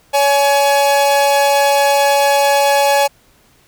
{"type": "tone pair together", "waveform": "45% pulse", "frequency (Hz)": [563.5, 843], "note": ["C#5", "G#5"], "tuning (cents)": [28, 26], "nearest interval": "perfect fifth", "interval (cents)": 698, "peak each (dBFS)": -13, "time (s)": [0.13, 3.08], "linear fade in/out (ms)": 20, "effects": ["pink hiss -52 dBFS RMS until 3.67 s"]}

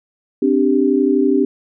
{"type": "chord", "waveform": "sine", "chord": "C suspended second", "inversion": "none", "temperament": "equal", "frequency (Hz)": [261.6, 293.7, 392], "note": ["C4", "D4", "G4"], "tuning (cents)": [0, 0, 0], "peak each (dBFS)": -16, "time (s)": [0.42, 1.45], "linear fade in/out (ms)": 5, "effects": []}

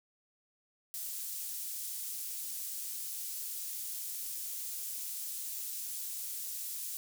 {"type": "high-pass noise", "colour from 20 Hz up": "pink", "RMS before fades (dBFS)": -40, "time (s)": [0.94, 6.97], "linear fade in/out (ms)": 0, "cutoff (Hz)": 8800, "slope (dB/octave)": 12, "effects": []}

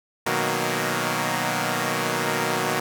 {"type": "chord", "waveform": "5% pulse", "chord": "B major seventh", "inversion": "none", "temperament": "equal", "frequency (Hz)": [123.47, 155.56, 185, 233.1], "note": ["B2", "D#3", "F#3", "A#3"], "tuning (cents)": [0, 0, 0, 0], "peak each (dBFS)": -17, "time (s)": [0.26, 2.8], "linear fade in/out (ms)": 5, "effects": []}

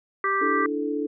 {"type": "harmonic tone", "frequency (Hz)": 392.2, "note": "G4", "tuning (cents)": 1, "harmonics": [1, 3, 4, 5], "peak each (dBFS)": [-29, -23, -30, -28], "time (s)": [0.24, 0.66], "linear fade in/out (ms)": 2}
{"type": "chord", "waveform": "sine", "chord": "D suspended second", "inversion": "none", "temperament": "equal with one note detuned", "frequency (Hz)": [293.7, 329.6, 436], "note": ["D4", "E4", "A4"], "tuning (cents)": [0, 0, -16], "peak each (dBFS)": [-27, -32, -28], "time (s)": [0.41, 1.07], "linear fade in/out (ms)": 10}
{"effects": []}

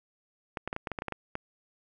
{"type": "clicks", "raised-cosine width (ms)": 0.5, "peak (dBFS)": -18, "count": 11, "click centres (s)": [0.572, 0.676, 0.729, 0.764, 0.872, 0.917, 0.988, 1.021, 1.083, 1.123, 1.354], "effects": []}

